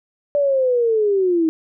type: linear sweep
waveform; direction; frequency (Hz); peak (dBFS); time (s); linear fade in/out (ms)
sine; down; 584 to 313.8; -14; 0.35-1.49; 0
effects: none